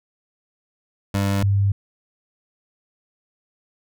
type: tone pair in turn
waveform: 25% pulse / sine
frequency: 99.1 / 99.46 Hz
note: G2 / G2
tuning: +19 / +26 cents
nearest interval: unison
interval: 7 cents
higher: second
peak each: -15 dBFS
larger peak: neither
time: 1.14-1.43 / 1.43-1.72 s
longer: neither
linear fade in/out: 5 ms
effects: none